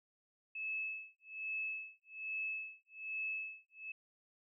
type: tone with tremolo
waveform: sine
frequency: 2601 Hz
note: E7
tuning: 24 cents flat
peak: -36 dBFS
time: 0.55-3.92 s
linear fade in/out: 5 ms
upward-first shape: sine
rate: 1.2 Hz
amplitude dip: 100%
effects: none